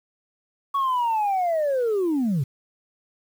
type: linear sweep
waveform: sine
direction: down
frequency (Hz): 1125 to 122.7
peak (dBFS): -18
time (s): 0.74-2.44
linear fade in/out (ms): 10
effects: tanh soft clip ceiling -18 dBFS + 8-bit